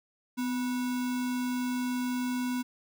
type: tone with sample-and-hold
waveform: sine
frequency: 250.9 Hz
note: B3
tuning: 28 cents sharp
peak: -28 dBFS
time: 0.37-2.63 s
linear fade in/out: 20 ms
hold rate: 1225 Hz
effects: none